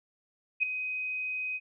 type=tone with ADSR envelope; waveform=sine; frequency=2513 Hz; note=D#7; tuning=17 cents sharp; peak=-20 dBFS; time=0.6-1.6 s; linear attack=31 ms; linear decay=3 ms; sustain=-11 dB; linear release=42 ms; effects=none